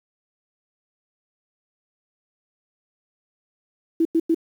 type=tone bursts; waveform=sine; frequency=328.4 Hz; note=E4; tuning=6 cents flat; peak=-15 dBFS; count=3; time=4-4.346 s; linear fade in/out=5 ms; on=52 ms; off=95 ms; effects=8-bit